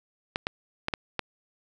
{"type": "clicks", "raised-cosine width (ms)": 0.3, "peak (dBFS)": -11, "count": 5, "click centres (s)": [0.359, 0.469, 0.884, 0.938, 1.193], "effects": []}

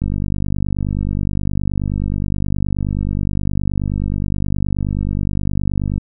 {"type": "click train", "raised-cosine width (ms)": 5, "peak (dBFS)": -8, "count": 296, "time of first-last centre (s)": [0.02, 5.98], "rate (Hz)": 49.5, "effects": []}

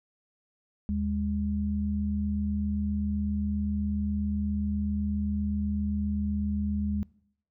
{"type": "tone pair together", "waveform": "sine", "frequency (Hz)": [77.78, 205.4], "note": ["D#2", "G#3"], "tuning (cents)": [0, -19], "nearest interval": "octave + perfect fourth", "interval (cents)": 1681, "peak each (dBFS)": [-30, -28], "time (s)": [0.89, 7.03], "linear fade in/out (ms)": 0, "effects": ["noise-tail reverb RT60 0.7 s tail -23 dB re dry"]}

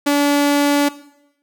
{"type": "tone", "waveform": "sawtooth", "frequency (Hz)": 287.4, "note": "D4", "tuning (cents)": -37, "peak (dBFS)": -9, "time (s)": [0.06, 0.89], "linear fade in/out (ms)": 10, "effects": ["noise-tail reverb RT60 0.8 s tail -17 dB re dry"]}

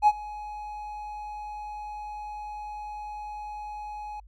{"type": "tone with ADSR envelope", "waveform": "triangle", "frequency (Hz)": 840, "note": "G#5", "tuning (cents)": 19, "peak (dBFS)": -10, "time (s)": [0.02, 4.2], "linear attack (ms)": 52, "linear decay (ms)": 45, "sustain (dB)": -23, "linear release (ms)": 4, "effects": ["tanh soft clip ceiling -10 dBFS", "added 50 Hz sine -48 dBFS peak until 4.27 s"]}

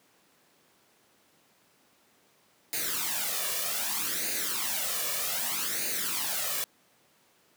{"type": "noise with flanger", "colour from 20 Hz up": "white", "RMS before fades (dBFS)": -31, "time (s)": [2.73, 6.64], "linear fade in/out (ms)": 0, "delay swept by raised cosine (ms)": [0.45, 1.75], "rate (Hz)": 0.64, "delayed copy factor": 0.7, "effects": ["pink hiss -64 dBFS RMS until 7.56 s", "high-pass 200 Hz 12 dB/octave"]}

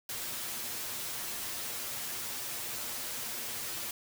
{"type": "noise with comb filter", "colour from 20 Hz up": "white", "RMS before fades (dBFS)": -38, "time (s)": [0.09, 3.91], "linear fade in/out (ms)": 2, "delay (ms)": 8.5, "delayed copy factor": 0.65, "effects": []}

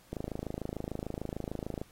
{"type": "click train", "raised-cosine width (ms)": 2, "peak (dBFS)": -22, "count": 46, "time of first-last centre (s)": [0.13, 1.815], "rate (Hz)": 26.7, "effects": ["pink hiss -61 dBFS RMS until 1.91 s", "AAC 48 kbps"]}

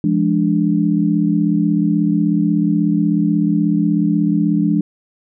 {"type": "chord", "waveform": "sine", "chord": "D diminished", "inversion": "first", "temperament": "equal with one note detuned", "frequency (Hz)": [171.32, 207.7, 293.7], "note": ["F3", "Ab3", "D4"], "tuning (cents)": [-33, 0, 0], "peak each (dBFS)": -17, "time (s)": [0.04, 4.81], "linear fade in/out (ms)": 2, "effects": []}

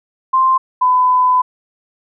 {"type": "tone pair in turn", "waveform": "sine", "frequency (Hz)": [1046.5, 1005.5], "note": ["C6", "B5"], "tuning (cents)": [0, 31], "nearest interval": "minor second", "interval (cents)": 69, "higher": "first", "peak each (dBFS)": -9, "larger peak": "neither", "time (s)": [[0.33, 0.58], [0.81, 1.42]], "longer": "second", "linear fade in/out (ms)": 10, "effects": []}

